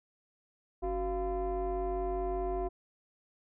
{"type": "tone with frequency modulation", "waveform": "sine", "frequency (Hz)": 370.6, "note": "F#4", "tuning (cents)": 3, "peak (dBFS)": -29, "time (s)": [0.82, 2.69], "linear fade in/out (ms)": 20, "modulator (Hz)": 323, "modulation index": 1.2, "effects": ["tanh soft clip ceiling -27 dBFS"]}